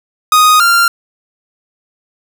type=tone pair in turn; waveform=45% pulse; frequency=1244.5 / 1386.5 Hz; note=D#6 / F6; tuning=0 / -13 cents; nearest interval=major second; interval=187 cents; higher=second; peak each=-5 / -7 dBFS; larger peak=first; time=0.32-0.6 / 0.6-0.88 s; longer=neither; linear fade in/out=2 ms; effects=none